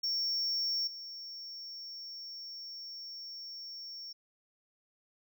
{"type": "tone with level steps", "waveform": "triangle", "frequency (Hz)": 5480, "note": "F8", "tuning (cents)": -34, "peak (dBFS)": [-29, -41], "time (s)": [0.03, 4.13], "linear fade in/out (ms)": 10, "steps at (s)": 0.87, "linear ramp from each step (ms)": 5, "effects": []}